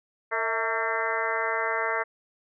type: harmonic tone with a mistuned harmonic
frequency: 226.4 Hz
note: A3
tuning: 50 cents sharp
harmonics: 2 / 3 / 4 / 5 / 6 / 7 / 8 / 9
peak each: -33 / -33 / -33 / -33 / -33 / -33 / -33 / -33 dBFS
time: 0.31-2.04 s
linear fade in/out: 20 ms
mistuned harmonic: 3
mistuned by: -60 cents
effects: none